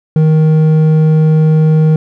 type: tone with hard clipping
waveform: sine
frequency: 156.6 Hz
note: D#3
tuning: 11 cents sharp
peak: -7 dBFS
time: 0.16-1.96 s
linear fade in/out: 2 ms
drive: 6 dB
effects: none